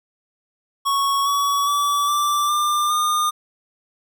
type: tone with pitch steps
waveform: square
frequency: 1108.7 / 1129.4 / 1150.5 / 1171.9 / 1193.8 / 1216 Hz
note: C#6 / C#6 / D6 / D6 / D6 / D#6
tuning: 0 / +32 / -36 / -4 / +28 / -40 cents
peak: -18 dBFS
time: 0.85-3.31 s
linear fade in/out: 20 ms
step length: 410 ms
effects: none